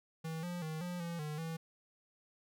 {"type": "tone with pitch steps", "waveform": "square", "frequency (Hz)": [161.2, 176.1, 157.5, 177.2, 169.8, 151.3, 163.1], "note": ["E3", "F3", "D#3", "F3", "F3", "D#3", "E3"], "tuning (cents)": [-38, 15, 21, 25, -48, -48, -18], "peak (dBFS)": -39, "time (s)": [0.24, 1.57], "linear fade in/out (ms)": 10, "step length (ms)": 190, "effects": []}